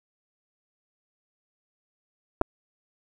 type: clicks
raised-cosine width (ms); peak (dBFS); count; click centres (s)
1; -8; 2; 2.413 / 2.416
effects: 8-bit